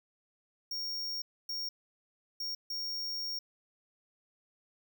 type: tone bursts at uneven times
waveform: square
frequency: 5550 Hz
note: F8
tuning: 12 cents flat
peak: -35 dBFS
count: 4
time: 0.71-1.22 / 1.49-1.69 / 2.4-2.55 / 2.7-3.39 s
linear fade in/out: 5 ms
effects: none